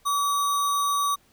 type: tone with sample-and-hold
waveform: sine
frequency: 1146 Hz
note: D6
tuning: 43 cents flat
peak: -21 dBFS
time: 0.05-1.16 s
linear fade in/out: 20 ms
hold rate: 4900 Hz
effects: pink hiss -61 dBFS RMS until 1.32 s